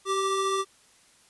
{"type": "tone pair together", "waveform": "square", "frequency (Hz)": [386.8, 1174.7], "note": ["G4", "D6"], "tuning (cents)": [-23, 0], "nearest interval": "octave + perfect fifth", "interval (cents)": 1923, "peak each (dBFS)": -28, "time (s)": [0.05, 0.65], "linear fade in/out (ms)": 50, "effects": ["white hiss -59 dBFS RMS until 1.29 s", "resampled to 24000 Hz"]}